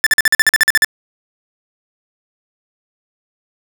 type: tone bursts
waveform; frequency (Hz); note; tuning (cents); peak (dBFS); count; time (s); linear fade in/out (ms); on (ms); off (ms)
45% pulse; 1760; A6; 0; -7; 12; 0.04-0.846; 0; 25; 46
effects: none